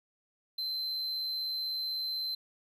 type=tone; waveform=triangle; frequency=4088 Hz; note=C8; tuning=41 cents flat; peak=-31 dBFS; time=0.58-2.35 s; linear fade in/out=5 ms; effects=none